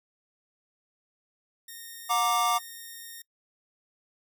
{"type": "tone", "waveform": "5% pulse", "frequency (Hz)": 1844, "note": "A#6", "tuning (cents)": -19, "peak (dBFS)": -31, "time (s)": [1.68, 3.22], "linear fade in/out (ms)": 5}
{"type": "chord", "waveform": "square", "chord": "Gb augmented", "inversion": "none", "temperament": "equal with one note detuned", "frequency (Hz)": [721.8, 932.3, 1174.7], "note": ["Gb5", "Bb5", "D6"], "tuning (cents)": [-43, 0, 0], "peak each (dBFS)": [-29, -31, -26], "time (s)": [2.09, 2.59], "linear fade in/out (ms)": 20}
{"effects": ["noise-tail reverb RT60 0.1 s tail -24 dB re dry"]}